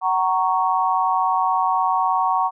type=chord; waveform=sine; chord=F# major; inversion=none; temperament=equal with one note detuned; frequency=751.6 / 932.3 / 1108.7 Hz; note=F#5 / A#5 / C#6; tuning=+27 / 0 / 0 cents; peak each=-21 dBFS; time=0.01-2.51 s; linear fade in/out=50 ms; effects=none